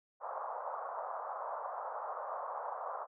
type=band-pass noise; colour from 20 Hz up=white; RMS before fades=-41 dBFS; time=0.2-3.07 s; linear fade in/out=50 ms; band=540 to 1200 Hz; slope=48 dB/octave; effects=none

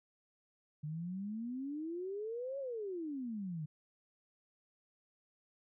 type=exponential two-way sweep; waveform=sine; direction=up then down; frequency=146.83 to 562 to 146.83 Hz; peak=-38 dBFS; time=0.83-3.66 s; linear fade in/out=10 ms; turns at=2.59 s; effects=none

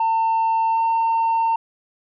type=tone with pitch glide; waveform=sine; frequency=900 to 908.9 Hz; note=A5 to A#5; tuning=+39 to -44 cents; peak=-14 dBFS; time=0-1.56 s; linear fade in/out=5 ms; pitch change=+17 cents; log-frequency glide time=0.7-0.82 s; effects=tanh soft clip ceiling -15 dBFS

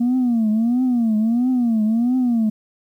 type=tone with vibrato; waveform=sine; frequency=234.3 Hz; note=A#3; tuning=9 cents sharp; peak=-13 dBFS; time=0-2.5 s; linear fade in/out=10 ms; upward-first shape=triangle; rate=1.5 Hz; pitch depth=180 cents each way; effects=tanh soft clip ceiling -13 dBFS + 9-bit

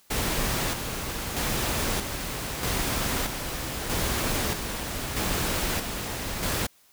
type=noise with tremolo; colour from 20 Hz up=pink; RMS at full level=-27 dBFS; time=0.1-6.67 s; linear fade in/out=10 ms; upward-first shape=square; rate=0.79 Hz; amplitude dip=45%; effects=white hiss -60 dBFS RMS until 6.92 s

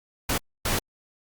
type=noise bursts at uneven times; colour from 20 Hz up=pink; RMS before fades=-25 dBFS; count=2; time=0.29-0.38 / 0.65-0.79 s; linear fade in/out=5 ms; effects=Opus 48 kbps

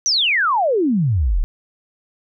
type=exponential sweep; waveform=sine; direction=down; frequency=6170 to 32.79 Hz; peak=-14 dBFS; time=0.06-1.44 s; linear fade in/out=0 ms; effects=none

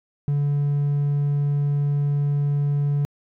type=tone; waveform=triangle; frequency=143.8 Hz; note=D3; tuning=36 cents flat; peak=-16 dBFS; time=0.28-3.05 s; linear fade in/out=0 ms; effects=tanh soft clip ceiling -12 dBFS

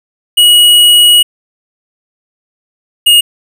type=tone pair in turn; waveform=square; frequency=2908 / 2861 Hz; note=F#7 / F7; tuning=-31 / +41 cents; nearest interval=unison; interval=28 cents; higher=first; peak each=-3 dBFS; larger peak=neither; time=0.37-1.23 / 3.06-3.21 s; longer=first; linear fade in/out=10 ms; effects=7-bit

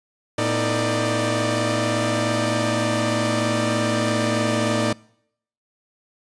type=tone cluster; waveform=sawtooth; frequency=113 / 225.9 / 249.2 / 314.7 / 592 Hz; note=A2 / A3 / B3 / D#4 / D5; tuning=+47 / +46 / +16 / +20 / +14 cents; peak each=-22 / -23 / -26 / -22 / -20 dBFS; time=0.38-4.93 s; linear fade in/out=5 ms; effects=noise-tail reverb RT60 0.7 s tail -24 dB re dry + resampled to 22050 Hz

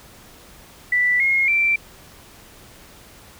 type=tone with pitch steps; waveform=sine; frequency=1973 / 2152 / 2346 Hz; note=B6 / C7 / D7; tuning=-2 / +48 / -2 cents; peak=-15 dBFS; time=0.92-1.76 s; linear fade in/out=5 ms; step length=280 ms; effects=pink hiss -46 dBFS RMS until 3.39 s

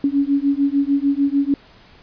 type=beating tone pair; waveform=sine; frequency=277.2 / 283.9 Hz; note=C#4 / C#4; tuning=0 / +41 cents; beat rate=6.7 Hz; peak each=-18 dBFS; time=0.04-1.54 s; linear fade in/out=2 ms; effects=pink hiss -48 dBFS RMS until 2.02 s + resampled to 11025 Hz

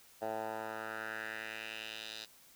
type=tone with band-pass filter sweep; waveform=10% pulse; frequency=110 Hz; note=A2; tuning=in tune; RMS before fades=-42 dBFS; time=0.21-2.26 s; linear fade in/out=20 ms; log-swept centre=710 to 4200 Hz; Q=2.6; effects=white hiss -61 dBFS RMS until 2.55 s

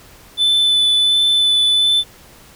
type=tone with vibrato; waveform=triangle; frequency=3504 Hz; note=A7; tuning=8 cents flat; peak=-10 dBFS; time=0.37-2.04 s; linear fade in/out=50 ms; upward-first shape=sine; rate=1.4 Hz; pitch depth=10 cents each way; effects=pink hiss -44 dBFS RMS until 2.55 s

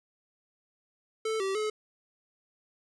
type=tone with pitch steps; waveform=square; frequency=440.4 / 386.6 / 428.7 Hz; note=A4 / G4 / A4; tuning=+2 / -24 / -45 cents; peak=-29 dBFS; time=1.25-1.7 s; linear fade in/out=5 ms; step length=150 ms; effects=resampled to 22050 Hz

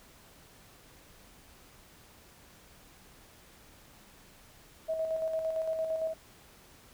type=tone with tremolo; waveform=sine; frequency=642 Hz; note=E5; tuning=46 cents flat; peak=-28 dBFS; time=4.88-6.14 s; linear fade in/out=20 ms; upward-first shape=square; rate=8.8 Hz; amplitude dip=40%; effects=pink hiss -57 dBFS RMS until 6.93 s

